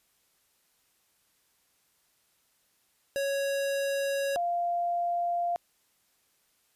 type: tone pair in turn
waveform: square / sine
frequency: 554.4 / 695.3 Hz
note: C#5 / F5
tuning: 0 / -8 cents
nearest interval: major third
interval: 392 cents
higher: second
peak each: -28 / -26 dBFS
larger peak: second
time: 3.16-4.36 / 4.36-5.56 s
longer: neither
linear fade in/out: 0 ms
effects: white hiss -70 dBFS RMS until 6.75 s + resampled to 32000 Hz